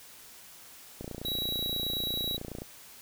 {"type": "click train", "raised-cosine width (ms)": 2, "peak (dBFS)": -25, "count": 48, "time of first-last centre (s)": [1.01, 2.62], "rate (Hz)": 29.2}
{"type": "tone", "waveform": "square", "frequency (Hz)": 3880, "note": "B7", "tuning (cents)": -31, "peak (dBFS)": -31, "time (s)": [1.25, 2.37], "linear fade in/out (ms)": 5}
{"effects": ["white hiss -51 dBFS RMS until 3.01 s"]}